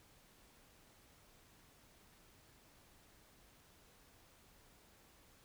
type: silence
effects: pink hiss -66 dBFS RMS until 5.44 s